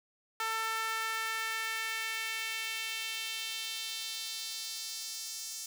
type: tone with high-pass filter sweep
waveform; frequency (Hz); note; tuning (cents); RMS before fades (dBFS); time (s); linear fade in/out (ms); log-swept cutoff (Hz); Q
sawtooth; 446; A4; +23; -37; 0.4-5.66; 2; 1200 to 6000; 1.9
effects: none